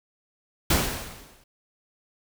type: noise with exponential decay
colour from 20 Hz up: pink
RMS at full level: -19 dBFS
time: 0.7-1.44 s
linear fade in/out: 5 ms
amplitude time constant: 160 ms
effects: none